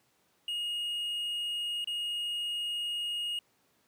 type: tone with dropouts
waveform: triangle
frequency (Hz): 2867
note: F7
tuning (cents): +45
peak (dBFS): -30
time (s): 0.48-3.39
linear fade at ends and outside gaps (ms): 2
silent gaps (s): 1.844-1.873
effects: pink hiss -70 dBFS RMS until 3.87 s + high-pass 150 Hz 12 dB/octave